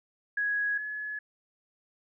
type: tone pair in turn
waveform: sine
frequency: 1665 / 1701 Hz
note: G#6 / G#6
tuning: +4 / +41 cents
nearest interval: unison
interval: 37 cents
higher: second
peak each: -26 / -33 dBFS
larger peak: first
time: 0.37-0.78 / 0.78-1.19 s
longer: neither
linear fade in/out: 5 ms
effects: none